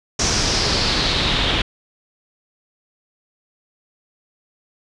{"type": "noise with low-pass filter sweep", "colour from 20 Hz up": "pink", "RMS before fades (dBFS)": -19, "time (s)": [0.19, 1.62], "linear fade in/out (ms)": 5, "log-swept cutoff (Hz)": [6100, 3300], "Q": 3.9, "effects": ["resampled to 24000 Hz"]}